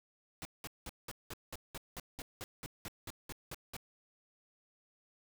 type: noise bursts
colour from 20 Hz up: pink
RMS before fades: -44 dBFS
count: 16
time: 0.42-3.766 s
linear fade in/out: 0 ms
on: 31 ms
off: 190 ms
effects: none